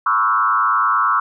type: tone with frequency modulation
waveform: sine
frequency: 1217 Hz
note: D#6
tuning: 39 cents flat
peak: -13 dBFS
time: 0.06-1.2 s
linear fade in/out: 5 ms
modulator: 109 Hz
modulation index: 1.8
effects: none